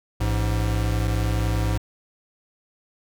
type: tone pair together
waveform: square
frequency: 55.94 / 105.6 Hz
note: A1 / G#2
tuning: +29 / +29 cents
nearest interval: major seventh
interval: 1100 cents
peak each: -24 dBFS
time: 0.2-1.78 s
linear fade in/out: 10 ms
effects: none